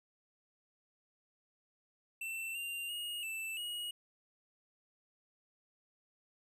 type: tone with pitch steps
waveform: square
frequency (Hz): 2681 / 2783 / 2868 / 2652 / 2894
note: E7 / F7 / F7 / E7 / F#7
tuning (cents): +29 / -7 / +45 / +10 / -39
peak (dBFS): -39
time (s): 2.21-3.91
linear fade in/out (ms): 5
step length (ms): 340
effects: none